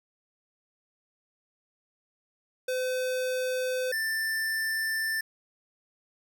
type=tone pair in turn; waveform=square; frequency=510 / 1775.9 Hz; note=C5 / A6; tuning=-44 / +16 cents; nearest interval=octave + minor seventh; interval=2160 cents; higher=second; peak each=-28 dBFS; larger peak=neither; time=2.68-3.92 / 3.92-5.21 s; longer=second; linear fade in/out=5 ms; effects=none

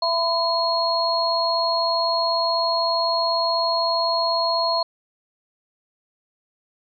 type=tone cluster; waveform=sine; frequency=671 / 1008 / 4293 Hz; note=E5 / B5 / C8; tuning=+31 / +35 / +44 cents; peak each=-23 dBFS; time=0.02-4.83 s; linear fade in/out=5 ms; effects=none

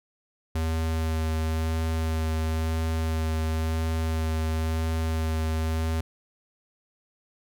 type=tone with vibrato; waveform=square; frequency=80.2 Hz; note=E2; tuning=47 cents flat; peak=-25 dBFS; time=0.55-6.01 s; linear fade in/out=5 ms; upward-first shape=sine; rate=0.97 Hz; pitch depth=12 cents each way; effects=none

